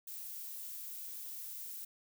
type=noise; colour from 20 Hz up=violet; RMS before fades=-45 dBFS; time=0.07-1.85 s; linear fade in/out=5 ms; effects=none